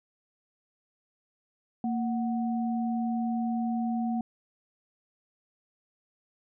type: tone pair together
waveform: sine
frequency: 230.1 / 740 Hz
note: A#3 / F#5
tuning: -22 / 0 cents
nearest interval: octave + minor sixth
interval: 2022 cents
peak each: -27 / -35 dBFS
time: 1.84-4.21 s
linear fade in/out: 2 ms
effects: none